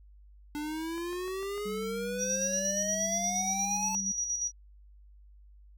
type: exponential sweep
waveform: square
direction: up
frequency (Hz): 293.7 to 880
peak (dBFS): -34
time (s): 0.55-3.95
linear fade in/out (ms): 0
type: click train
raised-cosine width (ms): 0.5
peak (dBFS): -35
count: 5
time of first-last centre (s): 0.98-1.579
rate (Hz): 6.68
type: tone with vibrato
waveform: sine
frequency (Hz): 194.4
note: G3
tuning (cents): -14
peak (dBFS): -37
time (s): 1.65-4.12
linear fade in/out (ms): 10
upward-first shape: square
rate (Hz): 7.4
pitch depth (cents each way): 8
type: tone with tremolo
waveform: sine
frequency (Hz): 5790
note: F#8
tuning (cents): -38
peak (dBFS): -28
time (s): 2.18-4.52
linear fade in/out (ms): 50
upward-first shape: square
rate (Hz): 8.5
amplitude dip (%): 45
effects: added 50 Hz sine -52 dBFS peak until 5.77 s